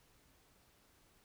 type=silence; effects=pink hiss -69 dBFS RMS until 1.24 s